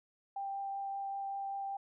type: tone with vibrato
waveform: sine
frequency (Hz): 789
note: G5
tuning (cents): +11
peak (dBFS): -36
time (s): 0.36-1.77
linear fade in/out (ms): 5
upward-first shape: triangle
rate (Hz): 5.2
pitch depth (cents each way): 9
effects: none